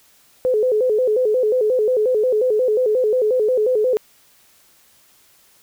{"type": "tone with vibrato", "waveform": "sine", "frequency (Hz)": 466.2, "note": "A#4", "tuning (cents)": 0, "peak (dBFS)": -14, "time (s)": [0.45, 3.97], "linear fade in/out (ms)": 0, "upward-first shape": "square", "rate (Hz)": 5.6, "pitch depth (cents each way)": 150, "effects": ["white hiss -54 dBFS RMS until 5.62 s"]}